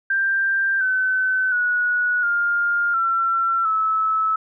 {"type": "tone with pitch steps", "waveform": "sine", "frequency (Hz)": [1580, 1520, 1462.3, 1406.8, 1353.4, 1302], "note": ["G6", "F#6", "F#6", "F6", "E6", "E6"], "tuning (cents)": [13, 46, -21, 12, 45, -22], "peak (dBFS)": -17, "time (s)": [0.1, 4.36], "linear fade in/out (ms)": 5, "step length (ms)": 710, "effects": []}